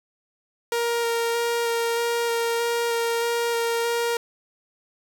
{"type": "tone with vibrato", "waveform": "sawtooth", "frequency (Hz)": 467.3, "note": "A#4", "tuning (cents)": 4, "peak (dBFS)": -18, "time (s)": [0.72, 4.17], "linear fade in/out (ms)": 2, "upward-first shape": "square", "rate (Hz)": 1.6, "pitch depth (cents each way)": 9, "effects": []}